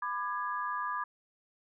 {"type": "chord", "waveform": "sine", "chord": "G# diminished", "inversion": "first", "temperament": "just", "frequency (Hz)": [996.7, 1196.1, 1661.2], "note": ["B5", "D6", "G#6"], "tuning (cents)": [16, 31, 0], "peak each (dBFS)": [-36, -35, -39], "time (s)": [0.02, 1.04], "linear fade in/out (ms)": 5, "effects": []}